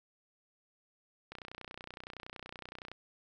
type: click train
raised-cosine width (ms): 0.3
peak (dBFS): -28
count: 50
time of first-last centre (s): 1.32-2.916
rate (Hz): 30.7
effects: none